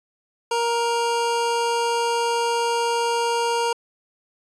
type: tone pair together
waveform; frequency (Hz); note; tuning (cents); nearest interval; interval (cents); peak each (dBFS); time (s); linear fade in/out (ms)
square; 469.3 / 935.6; A#4 / A#5; +12 / +6; octave; 1194; -24 / -23; 0.51-3.73; 5
effects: resampled to 22050 Hz